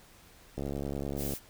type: click train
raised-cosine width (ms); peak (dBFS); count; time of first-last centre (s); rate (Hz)
2; -22; 54; 0.58-1.336; 70.1
type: noise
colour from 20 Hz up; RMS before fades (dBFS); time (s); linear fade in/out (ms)
blue; -39; 1.16-1.4; 50
effects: pink hiss -57 dBFS RMS until 1.49 s